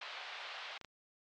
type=band-pass noise; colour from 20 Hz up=white; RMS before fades=-46 dBFS; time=0.01-0.78 s; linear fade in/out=5 ms; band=590 to 3800 Hz; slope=24 dB/octave
type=clicks; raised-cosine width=0.2 ms; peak=-31 dBFS; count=2; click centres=0.813 / 0.847 s
effects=low-pass 6000 Hz 12 dB/octave + MP3 96 kbps